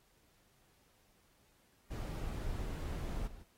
brown noise with level steps, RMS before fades -39 / -52 dBFS, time 1.9-3.44 s, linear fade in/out 20 ms, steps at 3.26 s, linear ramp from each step 20 ms, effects pink hiss -71 dBFS RMS until 3.57 s + AAC 48 kbps

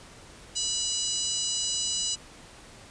harmonic tone with a mistuned harmonic, 997 Hz, B5, 16 cents sharp, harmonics 3 / 4 / 5 / 6 / 7 / 8, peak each -34 / -34 / -34 / -34 / -34 / -34 dBFS, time 0.55-2.16 s, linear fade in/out 20 ms, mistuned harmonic 3, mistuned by -42 cents, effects pink hiss -49 dBFS RMS until 2.9 s + resampled to 22050 Hz

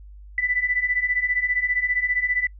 sine beating tone pair, 1975.5 / 1990.5 Hz, B6 / B6, 0 / +13 cents, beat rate 15 Hz, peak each -25 / -22 dBFS, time 0.38-2.47 s, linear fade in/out 2 ms, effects noise-tail reverb RT60 0.1 s tail -26 dB re dry + added 50 Hz sine -40 dBFS peak until 2.59 s

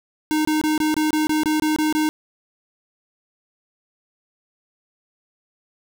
square tone bursts, 308.1 Hz, D#4, 17 cents flat, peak -18 dBFS, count 11, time 0.31-2.09 s, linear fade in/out 0 ms, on 140 ms, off 24 ms, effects none

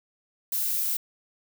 violet noise, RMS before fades -27 dBFS, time 0.52-0.97 s, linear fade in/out 5 ms, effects none

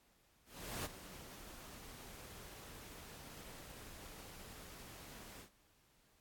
pink noise with ADSR envelope, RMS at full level -42 dBFS, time 0.45-5.5 s, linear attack 400 ms, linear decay 25 ms, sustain -12 dB, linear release 99 ms, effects pink hiss -72 dBFS RMS until 6.2 s + AAC 64 kbps

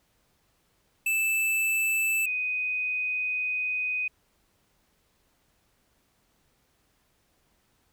square / sine tone pair in turn, 2637 / 2498 Hz, E7 / D#7, 0 / +6 cents, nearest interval minor second, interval 94 cents, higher first, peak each -24 / -26 dBFS, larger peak first, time 1.06-2.26 / 2.26-4.08 s, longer second, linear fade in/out 5 ms, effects pink hiss -69 dBFS RMS until 7.92 s

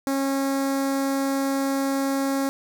sawtooth tone with notch filter, 273 Hz, C#4, 26 cents flat, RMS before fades -24 dBFS, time 0.07-2.49 s, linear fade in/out 0 ms, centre 2900 Hz, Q 1.1, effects none

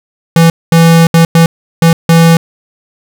square tone bursts at uneven times, 165.9 Hz, E3, 11 cents sharp, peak -3 dBFS, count 6, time 0.36-0.5 / 0.72-1.07 / 1.14-1.25 / 1.35-1.46 / 1.82-1.93 / 2.09-2.37 s, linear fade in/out 2 ms, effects none

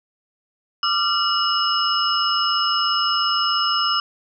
sine tone cluster, 1188 / 1371 / 2914 / 5200 Hz, D6 / F6 / F#7 / E8, +20 / -32 / -27 / -24 cents, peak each -23 dBFS, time 0.83-4 s, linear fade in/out 2 ms, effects none

